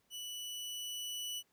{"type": "tone with level ramp", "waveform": "sawtooth", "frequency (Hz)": 2960, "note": "F#7", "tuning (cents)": 0, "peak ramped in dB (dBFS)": [-39, -35], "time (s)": [0.1, 1.43], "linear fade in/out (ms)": 50, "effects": ["pink hiss -75 dBFS RMS until 1.52 s", "high-pass 80 Hz 12 dB/octave"]}